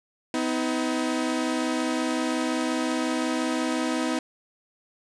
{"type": "tone pair together", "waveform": "sawtooth", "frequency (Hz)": [252.5, 318.1], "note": ["B3", "D#4"], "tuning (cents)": [39, 38], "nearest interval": "major third", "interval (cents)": 399, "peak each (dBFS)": -23, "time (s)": [0.34, 4.19], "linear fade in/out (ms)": 2, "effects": ["resampled to 22050 Hz", "8-bit"]}